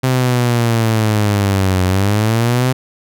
sawtooth linear two-way sweep, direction down then up, 130.5 to 91.2 to 130.5 Hz, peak -8 dBFS, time 0.03-2.73 s, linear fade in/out 10 ms, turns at 1.85 s, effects none

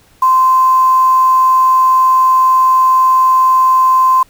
sine tone with quantisation, 1038 Hz, C6, 14 cents flat, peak -6 dBFS, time 0.22-4.23 s, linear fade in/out 5 ms, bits 5, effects pink hiss -49 dBFS RMS until 4.29 s

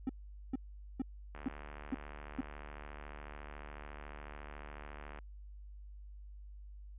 triangle tone bursts, 261.6 Hz, C4, in tune, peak -30 dBFS, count 6, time 0.07-2.408 s, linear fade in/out 2 ms, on 23 ms, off 440 ms
click train, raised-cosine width 0.5 ms, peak -33 dBFS, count 285, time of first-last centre 1.35-5.188 s, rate 74 Hz
effects added 50 Hz sine -48 dBFS peak until 6.98 s + resampled to 8000 Hz

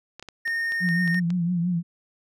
clicks, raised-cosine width 0.2 ms, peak -22 dBFS, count 9, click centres 0.196 / 0.226 / 0.287 / 0.477 / 0.721 / 0.889 / 1.077 / 1.145 / 1.304 s
triangle tone, 1837 Hz, A#6, 26 cents flat, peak -22 dBFS, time 0.45-1.2 s, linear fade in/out 10 ms
sine tone with vibrato, 174.61 Hz, F3, in tune, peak -21 dBFS, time 0.8-1.83 s, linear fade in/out 50 ms, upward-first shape triangle, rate 5.9 Hz, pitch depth 81 cents each way
effects none

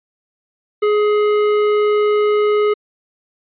triangle tone with tanh clipping, 419.4 Hz, G#4, 17 cents sharp, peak -14 dBFS, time 0.82-2.74 s, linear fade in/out 10 ms, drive 18 dB, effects resampled to 8000 Hz

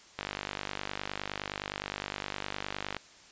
click train, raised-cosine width 0.3 ms, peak -17 dBFS, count 139, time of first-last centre 0.19-2.967 s, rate 49.7 Hz, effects white hiss -55 dBFS RMS until 3.31 s + resampled to 16000 Hz

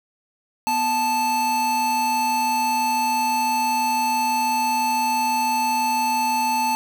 square tone pair together, 246.1 / 877 Hz, B3 / A5, -6 / -6 cents, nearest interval octave + minor seventh, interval 2200 cents, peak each -31 / -20 dBFS, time 0.67-6.75 s, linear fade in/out 0 ms, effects 8-bit

